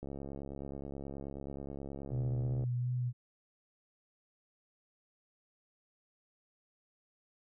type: click train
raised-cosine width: 2 ms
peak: -30 dBFS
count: 182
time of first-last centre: 0.03-2.638 s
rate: 69.4 Hz
type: tone with vibrato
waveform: sine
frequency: 123.47 Hz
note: B2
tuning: in tune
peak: -31 dBFS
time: 2.1-3.13 s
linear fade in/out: 50 ms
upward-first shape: sine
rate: 2.7 Hz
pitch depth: 18 cents each way
effects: none